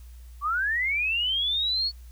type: linear sweep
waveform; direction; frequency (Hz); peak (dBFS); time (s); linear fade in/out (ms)
sine; up; 1112 to 4435; -23; 0.41-1.92; 50
effects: added 60 Hz sine -42 dBFS peak until 2.11 s + white hiss -60 dBFS RMS until 2.11 s